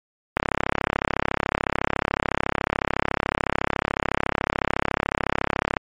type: click train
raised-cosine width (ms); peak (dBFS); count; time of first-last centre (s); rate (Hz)
0.5; -4; 184; 0.37-5.768; 33.9
effects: MP3 64 kbps